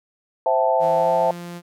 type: chord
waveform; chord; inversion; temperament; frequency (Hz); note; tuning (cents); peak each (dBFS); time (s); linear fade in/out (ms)
sine; A minor seventh; first; equal with one note detuned; 523.3 / 659.3 / 767 / 880; C5 / E5 / G5 / A5; 0 / 0 / -38 / 0; -21 / -20 / -24 / -21; 0.46-1.31; 2
type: tone with pitch glide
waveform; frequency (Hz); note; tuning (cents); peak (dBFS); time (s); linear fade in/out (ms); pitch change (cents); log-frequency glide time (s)
sawtooth; 164.81 to 173.7; E3 to F3; 0 to -9; -28; 0.79-1.62; 50; +91; 0.96-1.14
effects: none